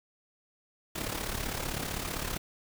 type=noise with amplitude modulation; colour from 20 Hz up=pink; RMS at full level=-32 dBFS; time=0.95-2.38 s; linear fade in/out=10 ms; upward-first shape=sine; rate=35.5 Hz; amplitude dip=65%; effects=none